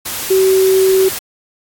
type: tone in noise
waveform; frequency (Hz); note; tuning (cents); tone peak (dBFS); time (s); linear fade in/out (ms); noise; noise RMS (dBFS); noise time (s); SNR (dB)
sine; 380; F#4; +46; -8; 0.3-1.09; 10; white; -22; 0.05-1.19; +11
effects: AAC 64 kbps